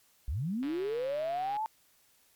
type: linear sweep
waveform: sine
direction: up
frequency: 52.4 to 895 Hz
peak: -30 dBFS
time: 0.28-1.66 s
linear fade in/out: 0 ms
type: click train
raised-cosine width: 0.3 ms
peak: -31 dBFS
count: 134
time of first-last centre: 0.63-1.567 s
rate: 142 Hz
effects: white hiss -66 dBFS RMS until 2.35 s + MP3 96 kbps